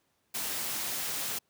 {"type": "noise", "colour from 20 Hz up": "white", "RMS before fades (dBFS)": -34, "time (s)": [0.34, 1.39], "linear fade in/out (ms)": 10, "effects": ["pink hiss -74 dBFS RMS until 1.49 s", "high-pass 100 Hz 12 dB/octave"]}